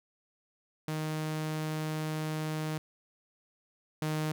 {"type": "tone pair in turn", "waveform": "sawtooth", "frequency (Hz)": [155.56, 154.81], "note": ["D#3", "D#3"], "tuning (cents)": [0, -8], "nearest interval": "unison", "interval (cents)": 8, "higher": "first", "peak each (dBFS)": [-28, -26], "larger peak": "second", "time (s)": [[0.88, 2.78], [4.02, 4.32]], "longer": "first", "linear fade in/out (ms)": 2, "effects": []}